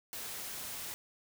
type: noise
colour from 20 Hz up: white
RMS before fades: -42 dBFS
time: 0.13-0.94 s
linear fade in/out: 0 ms
effects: none